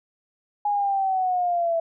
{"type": "linear sweep", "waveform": "sine", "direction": "down", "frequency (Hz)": [830.6, 659], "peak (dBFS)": -20, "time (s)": [0.65, 1.8], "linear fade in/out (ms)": 5, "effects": []}